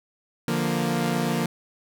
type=chord; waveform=sawtooth; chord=Bb major; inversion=first; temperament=equal; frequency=146.83 / 174.61 / 233.1 Hz; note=D3 / F3 / Bb3; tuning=0 / 0 / 0 cents; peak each=-25 / -23 / -22 dBFS; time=0.48-1.46 s; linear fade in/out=2 ms; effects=none